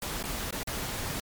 pink noise with dropouts, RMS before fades -34 dBFS, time 0.02-1.2 s, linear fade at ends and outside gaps 2 ms, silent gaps 0.228-0.238 / 0.508-0.525 / 0.633-0.672 s, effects MP3 96 kbps

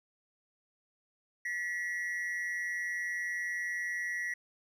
triangle tone with amplitude modulation, 1930 Hz, B6, 40 cents flat, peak -28 dBFS, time 1.45-4.34 s, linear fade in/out 5 ms, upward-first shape sine, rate 180 Hz, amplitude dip 70%, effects none

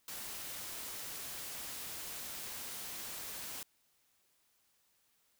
white noise, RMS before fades -44 dBFS, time 0.08-3.63 s, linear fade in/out 2 ms, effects white hiss -74 dBFS RMS until 5.39 s

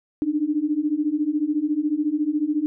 sine beating tone pair, 291.8 / 305.8 Hz, D4 / D#4, -11 / -30 cents, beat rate 14 Hz, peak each -24 / -22 dBFS, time 0.22-2.66 s, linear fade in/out 0 ms, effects none

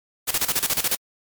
white noise with tremolo, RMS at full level -21 dBFS, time 0.27-0.97 s, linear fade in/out 20 ms, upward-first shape square, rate 14 Hz, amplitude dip 80%, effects MP3 96 kbps

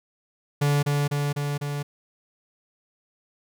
45% pulse tone with echo, 144.4 Hz, D3, 29 cents flat, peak -19 dBFS, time 0.61-0.83 s, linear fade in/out 10 ms, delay 250 ms, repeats 4, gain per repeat -2 dB, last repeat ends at 1.83 s, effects none

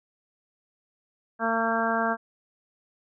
harmonic tone, 227.2 Hz, A#3, 44 cents flat, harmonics 1 / 2 / 3 / 4 / 5 / 6 / 7, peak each -30 / -33 / -28 / -31 / -32 / -31 / -30 dBFS, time 1.39-2.17 s, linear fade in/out 50 ms, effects none

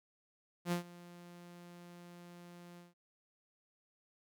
sawtooth tone with ADSR envelope, 174.6 Hz, F3, in tune, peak -27 dBFS, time 0.65-2.94 s, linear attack 69 ms, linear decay 110 ms, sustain -21 dB, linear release 160 ms, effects none

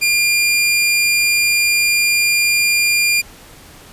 sawtooth tone, 2400 Hz, D7, 37 cents sharp, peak -9 dBFS, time 0.01-3.22 s, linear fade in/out 20 ms, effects pink hiss -41 dBFS RMS until 3.92 s + resampled to 32000 Hz

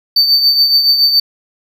triangle tone with tremolo, 4571 Hz, D8, 48 cents flat, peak -4 dBFS, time 0.16-1.2 s, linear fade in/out 5 ms, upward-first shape triangle, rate 7.1 Hz, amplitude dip 60%, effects none

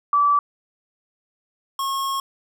sine / square tone pair in turn, 1156 / 1087.7 Hz, D6 / C#6, -28 / -33 cents, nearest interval minor second, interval 105 cents, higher first, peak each -14 / -23 dBFS, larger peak first, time 0.13-0.39 / 1.79-2.2 s, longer second, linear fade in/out 2 ms, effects none

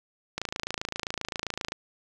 click train, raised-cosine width 0.2 ms, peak -13 dBFS, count 38, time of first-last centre 0.38-1.721 s, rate 27.6 Hz, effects none

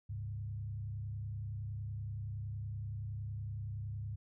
sine tone with frequency modulation, 103.6 Hz, G#2, 4 cents flat, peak -38 dBFS, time 0.09-4.16 s, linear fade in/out 10 ms, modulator 30.7 Hz, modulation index 0.75, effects none

